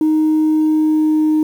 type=tone with pitch glide; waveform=sine; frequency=311.1 to 309.1 Hz; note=D#4 to D#4; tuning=0 to -11 cents; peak=-9 dBFS; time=0.01-1.43 s; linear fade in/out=2 ms; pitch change=-11 cents; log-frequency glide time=0.42-1.24 s; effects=tanh soft clip ceiling -9 dBFS + 7-bit